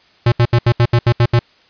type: tone bursts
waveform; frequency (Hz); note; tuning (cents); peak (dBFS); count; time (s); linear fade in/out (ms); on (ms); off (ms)
square; 119.1; A#2; +38; -9; 9; 0.26-1.392; 5; 60; 74
effects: white hiss -51 dBFS RMS until 1.69 s + resampled to 11025 Hz